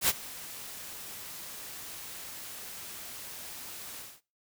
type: noise with ADSR envelope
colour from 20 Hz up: white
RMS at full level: -23 dBFS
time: 0.01-4.21 s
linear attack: 75 ms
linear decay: 36 ms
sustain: -20 dB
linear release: 220 ms
effects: noise-tail reverb RT60 0.3 s tail -21 dB re dry